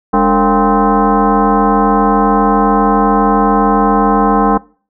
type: tone with frequency modulation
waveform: sine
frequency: 293.7 Hz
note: D4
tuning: in tune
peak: -7 dBFS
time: 0.13-4.58 s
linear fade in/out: 10 ms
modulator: 250 Hz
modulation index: 3.5
effects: noise-tail reverb RT60 0.4 s tail -22 dB re dry